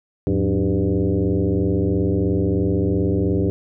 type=tone with frequency modulation; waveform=sine; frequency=107.6 Hz; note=A2; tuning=38 cents flat; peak=-16 dBFS; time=0.27-3.5 s; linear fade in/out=0 ms; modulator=96.1 Hz; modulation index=3.7; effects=none